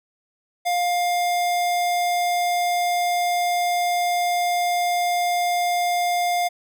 square tone, 705 Hz, F5, 16 cents sharp, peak -20 dBFS, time 0.65-6.49 s, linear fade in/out 20 ms, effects none

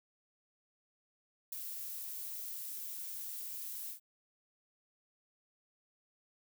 violet noise with ADSR envelope, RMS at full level -39 dBFS, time 1.52-4 s, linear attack 4 ms, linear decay 15 ms, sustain -4 dB, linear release 100 ms, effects none

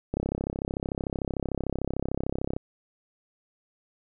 click train, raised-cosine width 2 ms, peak -15 dBFS, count 82, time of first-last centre 0.14-2.565 s, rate 33.4 Hz, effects none

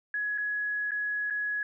sine tone with dropouts, 1680 Hz, G#6, 19 cents sharp, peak -28 dBFS, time 0.14-1.63 s, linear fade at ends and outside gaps 2 ms, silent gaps 0.378-0.382 / 0.909-0.917 / 1.301-1.306 s, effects none

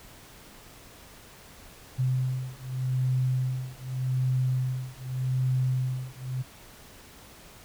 sine beating tone pair, 128.2 / 129.04 Hz, C3 / C3, -35 / -24 cents, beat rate 0.84 Hz, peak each -28 dBFS, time 1.98-6.43 s, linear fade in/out 20 ms, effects pink hiss -50 dBFS RMS until 7.64 s

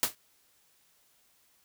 white noise with exponential decay, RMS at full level -22 dBFS, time 0.03-0.15 s, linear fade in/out 0 ms, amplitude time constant 26 ms, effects white hiss -67 dBFS RMS until 1.64 s

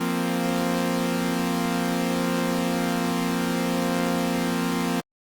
sawtooth chord, F suspended fourth, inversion none, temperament equal, 174.61 / 233.1 / 261.6 Hz, F3 / Bb3 / C4, 0 / 0 / 0 cents, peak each -23 dBFS, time 0-5.01 s, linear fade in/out 10 ms, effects Opus 24 kbps

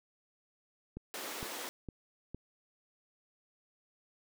click train, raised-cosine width 3 ms, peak -29 dBFS, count 4, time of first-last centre 0.97-2.346 s, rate 2.18 Hz
pink high-pass noise, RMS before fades -42 dBFS, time 1.14-1.69 s, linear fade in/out 0 ms, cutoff 300 Hz, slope 24 dB/octave
effects none

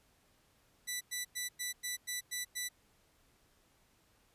10% pulse tone bursts, 1980 Hz, B6, 4 cents sharp, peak -27 dBFS, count 8, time 0.87-2.69 s, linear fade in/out 20 ms, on 140 ms, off 100 ms, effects pink hiss -70 dBFS RMS until 4.34 s + resampled to 32000 Hz

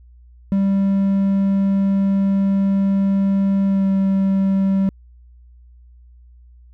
triangle tone with pitch glide, 196 to 193.75 Hz, G3 to G3, 0 to -20 cents, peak -12 dBFS, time 0.52-4.89 s, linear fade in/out 0 ms, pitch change -20 cents, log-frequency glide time 3.66-3.87 s, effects added 60 Hz sine -43 dBFS peak until 6.73 s

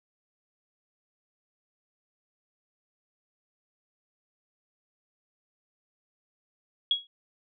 sine tone with exponential decay, 3322 Hz, G#7, in tune, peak -18 dBFS, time 6.91-7.07 s, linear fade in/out 2 ms, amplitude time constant 33 ms, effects none

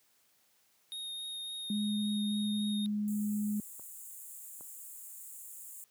square tone with vibrato, 3716 Hz, A#7, 6 cents flat, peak -39 dBFS, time 0.92-2.86 s, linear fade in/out 0 ms, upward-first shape triangle, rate 3.6 Hz, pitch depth 13 cents each way
sine tone, 208.8 Hz, G#3, 10 cents sharp, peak -30 dBFS, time 1.7-3.6 s, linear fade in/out 2 ms
pink high-pass noise, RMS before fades -48 dBFS, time 3.08-5.84 s, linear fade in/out 0 ms, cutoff 7000 Hz, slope 96 dB/octave
clicks, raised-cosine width 1 ms, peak -40 dBFS, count 2, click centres 3.796 / 4.609 s
effects white hiss -70 dBFS RMS until 5.9 s + high-pass 100 Hz 12 dB/octave

